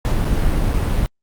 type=noise with dropouts; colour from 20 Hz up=brown; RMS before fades=-17 dBFS; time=0.05-1.06 s; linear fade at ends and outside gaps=0 ms; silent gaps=0.245-0.251 / 0.734-0.74 s; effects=Opus 48 kbps